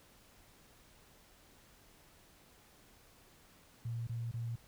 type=tone bursts; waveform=sine; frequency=116.7 Hz; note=A#2; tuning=2 cents sharp; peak=-36 dBFS; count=3; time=3.85-4.558 s; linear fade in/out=5 ms; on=220 ms; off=24 ms; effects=pink hiss -63 dBFS RMS until 4.67 s